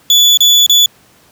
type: tone with dropouts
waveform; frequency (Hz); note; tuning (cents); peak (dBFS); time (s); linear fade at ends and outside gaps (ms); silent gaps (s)
35% pulse; 3448; A7; -36; -3; 0.1-0.86; 2; 0.373-0.405 / 0.664-0.696
effects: pink hiss -47 dBFS RMS until 1.31 s + high-pass 80 Hz 12 dB/octave